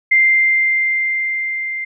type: tone with level ramp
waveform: sine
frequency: 2093 Hz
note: C7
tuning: in tune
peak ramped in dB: -8 to -21 dBFS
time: 0.11-1.85 s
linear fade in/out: 10 ms
effects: none